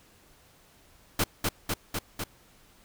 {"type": "noise with echo", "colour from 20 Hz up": "pink", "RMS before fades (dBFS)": -25, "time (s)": [1.19, 1.24], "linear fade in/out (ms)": 5, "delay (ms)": 250, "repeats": 4, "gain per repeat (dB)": -2, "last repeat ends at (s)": 2.24, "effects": ["pink hiss -59 dBFS RMS until 2.84 s"]}